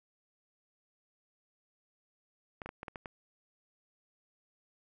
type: clicks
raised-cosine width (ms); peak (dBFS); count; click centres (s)
0.5; -26; 7; 2.618 / 2.66 / 2.691 / 2.831 / 2.882 / 2.958 / 3.058
effects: none